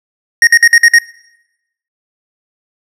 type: tone bursts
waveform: square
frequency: 1864.7 Hz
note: A#6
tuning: in tune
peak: -3 dBFS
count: 6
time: 0.42-0.986 s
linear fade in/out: 2 ms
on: 51 ms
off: 52 ms
effects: noise-tail reverb RT60 0.9 s tail -20 dB re dry + low-pass 9000 Hz 12 dB/octave